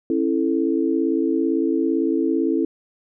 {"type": "chord", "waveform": "sine", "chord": "A major", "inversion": "first", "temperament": "equal with one note detuned", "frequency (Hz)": [271.8, 329.6, 440], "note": ["C#4", "E4", "A4"], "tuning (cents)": [-34, 0, 0], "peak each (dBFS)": [-22, -20, -25], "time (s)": [0.1, 2.65], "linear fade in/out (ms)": 2, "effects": []}